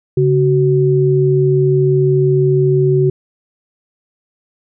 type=tone pair together; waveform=sine; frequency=140 / 374.1 Hz; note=C#3 / F#4; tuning=+18 / +19 cents; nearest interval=octave + perfect fourth; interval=1701 cents; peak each=-12 dBFS; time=0.17-3.1 s; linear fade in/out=5 ms; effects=none